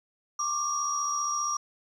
sine tone cluster, 1104 / 1179 / 5710 Hz, C#6 / D6 / F8, -7 / +6 / +37 cents, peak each -34 / -29 / -30 dBFS, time 0.39-1.57 s, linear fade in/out 5 ms, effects tanh soft clip ceiling -18 dBFS + 10-bit

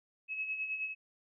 sine tone with tremolo, 2574 Hz, E7, 42 cents flat, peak -32 dBFS, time 0.28-0.95 s, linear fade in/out 50 ms, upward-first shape sine, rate 9.5 Hz, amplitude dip 55%, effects none

